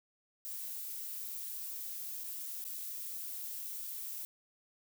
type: noise with dropouts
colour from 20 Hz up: violet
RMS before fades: -42 dBFS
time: 0.45-4.25 s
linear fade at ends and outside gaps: 0 ms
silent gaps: 2.236-2.241 / 2.641-2.651 s
effects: none